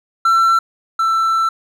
triangle tone pair in turn, 1346 / 1333.6 Hz, E6 / E6, +36 / +20 cents, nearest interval unison, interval 16 cents, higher first, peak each -8 / -11 dBFS, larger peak first, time 0.25-0.59 / 0.99-1.49 s, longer second, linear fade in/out 5 ms, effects none

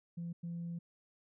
sine tone bursts at uneven times, 170.2 Hz, F3, 44 cents flat, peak -37 dBFS, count 2, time 0.17-0.33 / 0.43-0.79 s, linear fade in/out 10 ms, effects tanh soft clip ceiling -35 dBFS

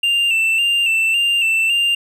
triangle tone with vibrato, 2730 Hz, F7, 40 cents flat, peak -12 dBFS, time 0.03-1.95 s, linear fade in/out 5 ms, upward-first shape square, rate 1.8 Hz, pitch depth 40 cents each way, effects none

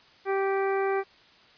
harmonic tone, 390 Hz, G4, 9 cents flat, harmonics 1 / 2 / 3 / 4 / 5 / 6, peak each -25 / -31 / -35 / -37 / -39 / -41 dBFS, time 0.25-1.04 s, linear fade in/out 50 ms, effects white hiss -56 dBFS RMS until 1.57 s + resampled to 11025 Hz

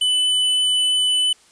sine tone with hard clipping, 2999 Hz, F#7, 23 cents sharp, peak -17 dBFS, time 0.01-1.33 s, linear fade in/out 5 ms, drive 11 dB, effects white hiss -53 dBFS RMS until 1.51 s + resampled to 22050 Hz

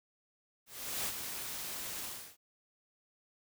white noise with ADSR envelope, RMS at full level -35 dBFS, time 0.66-2.37 s, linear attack 400 ms, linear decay 56 ms, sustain -6 dB, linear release 330 ms, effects none

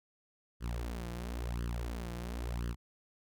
sawtooth tone with flanger, 59 Hz, A#1, 22 cents sharp, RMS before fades -38 dBFS, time 0.6-2.76 s, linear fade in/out 50 ms, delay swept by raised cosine 0.63 to 5.93 ms, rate 0.97 Hz, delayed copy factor +0.95, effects none

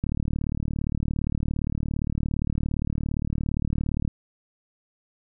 click train, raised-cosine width 5 ms, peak -14 dBFS, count 152, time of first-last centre 0.04-4.077 s, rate 37.4 Hz, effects none

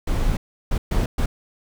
brown noise bursts at uneven times, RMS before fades -20 dBFS, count 4, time 0.07-0.37 / 0.71-0.78 / 0.91-1.06 / 1.18-1.26 s, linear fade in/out 5 ms, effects none

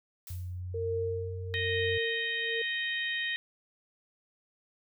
blue noise with exponential decay, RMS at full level -43 dBFS, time 0.27-0.61 s, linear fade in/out 1 ms, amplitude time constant 73 ms
sine tone with pitch glide, 89.9 to 93.56 Hz, F#2 to F#2, -49 to +20 cents, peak -35 dBFS, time 0.3-1.98 s, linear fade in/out 5 ms, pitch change +69 cents, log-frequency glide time 0.59-0.99 s
sine tone with tremolo, 457.8 Hz, A#4, 31 cents flat, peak -29 dBFS, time 0.74-2.62 s, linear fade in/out 5 ms, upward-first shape sine, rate 1.1 Hz, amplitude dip 80%
harmonic tone, 622.3 Hz, D#5, in tune, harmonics 3 / 4 / 5 / 6, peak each -32 / -39 / -38 / -38 dBFS, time 1.54-3.36 s, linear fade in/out 0 ms
effects none

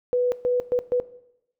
sine tone bursts at uneven times, 493.9 Hz, B4, in tune, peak -18 dBFS, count 4, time 0.13-0.32 / 0.45-0.6 / 0.72-0.79 / 0.92-1 s, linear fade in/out 0 ms, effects noise-tail reverb RT60 0.8 s tail -17 dB re dry

